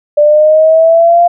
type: exponential sweep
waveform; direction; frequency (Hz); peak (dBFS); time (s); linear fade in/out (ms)
sine; up; 588 to 698.5; -3; 0.17-1.28; 10
effects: none